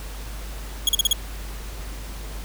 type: tone bursts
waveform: sawtooth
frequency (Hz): 3322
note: G#7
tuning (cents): 0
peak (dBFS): -12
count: 5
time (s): 0.87-1.13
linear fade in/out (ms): 2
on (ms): 20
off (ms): 40
effects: added 50 Hz sine -32 dBFS peak until 2.44 s + pink hiss -40 dBFS RMS until 2.44 s